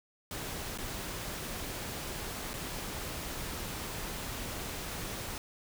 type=noise with dropouts; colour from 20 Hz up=pink; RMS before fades=-39 dBFS; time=0.31-5.38 s; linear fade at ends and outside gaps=1 ms; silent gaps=0.776-0.785 / 2.533-2.539 s; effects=none